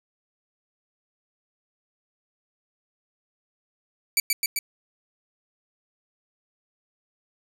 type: tone with echo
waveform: 10% pulse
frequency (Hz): 2300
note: D7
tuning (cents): -37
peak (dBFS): -9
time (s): 4.17-4.2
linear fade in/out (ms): 2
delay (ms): 130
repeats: 3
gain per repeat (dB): -2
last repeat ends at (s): 4.59
effects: none